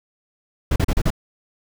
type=noise bursts; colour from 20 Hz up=brown; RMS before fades=-17 dBFS; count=5; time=0.71-1.104 s; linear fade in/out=5 ms; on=50 ms; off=36 ms; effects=none